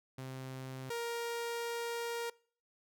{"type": "tone pair in turn", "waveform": "sawtooth", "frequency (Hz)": [131.1, 468.8], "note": ["C3", "A#4"], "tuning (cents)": [4, 10], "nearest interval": "octave + minor seventh", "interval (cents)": 2206, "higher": "second", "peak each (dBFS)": [-38, -32], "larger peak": "second", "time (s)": [[0.18, 0.9], [0.9, 2.3]], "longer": "second", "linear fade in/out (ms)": 5, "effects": ["noise-tail reverb RT60 0.5 s tail -25 dB re dry"]}